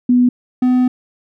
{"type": "tone pair in turn", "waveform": ["sine", "triangle"], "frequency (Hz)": [246.9, 251.7], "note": ["B3", "B3"], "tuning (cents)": [0, 33], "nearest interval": "unison", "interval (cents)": 33, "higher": "second", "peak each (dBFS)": -8, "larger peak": "neither", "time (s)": [[0.09, 0.29], [0.62, 0.88]], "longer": "second", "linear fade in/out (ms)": 5, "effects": []}